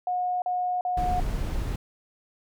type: tone bursts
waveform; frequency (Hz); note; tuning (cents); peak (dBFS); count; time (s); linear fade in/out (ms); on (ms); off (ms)
sine; 724; F#5; -38; -24; 3; 0.07-1.2; 2; 350; 40
type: noise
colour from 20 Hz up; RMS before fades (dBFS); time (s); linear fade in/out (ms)
brown; -28; 0.97-1.76; 5
effects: none